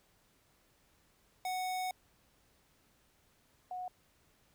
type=tone pair in turn; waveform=square / sine; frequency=740 / 730.7 Hz; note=F#5 / F#5; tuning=0 / -22 cents; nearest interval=unison; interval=22 cents; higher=first; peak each=-35 / -38 dBFS; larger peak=first; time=1.45-1.91 / 3.71-3.88 s; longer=first; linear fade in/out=2 ms; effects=pink hiss -70 dBFS RMS until 4.54 s